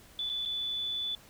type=tone with dropouts; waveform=sine; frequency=3476 Hz; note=A7; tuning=22 cents flat; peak=-31 dBFS; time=0.19-1.15 s; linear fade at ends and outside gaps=1 ms; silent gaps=0.293-0.298 / 0.452-0.458 s; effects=pink hiss -56 dBFS RMS until 1.29 s